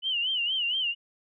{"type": "tone with vibrato", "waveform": "sine", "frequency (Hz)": 2960, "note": "F#7", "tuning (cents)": 0, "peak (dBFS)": -25, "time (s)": [0.02, 0.95], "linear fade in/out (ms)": 50, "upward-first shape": "sine", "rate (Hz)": 4.3, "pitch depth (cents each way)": 120, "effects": []}